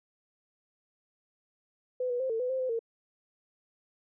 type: tone with pitch steps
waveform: sine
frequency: 504 / 487.8 / 523 / 450.7 / 501 / 523 / 513 / 458.1 Hz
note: B4 / B4 / C5 / A4 / B4 / C5 / C5 / A#4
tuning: +35 / -21 / -1 / +42 / +25 / -1 / -34 / -30 cents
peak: -28 dBFS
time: 2-2.792 s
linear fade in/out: 5 ms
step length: 99 ms
effects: none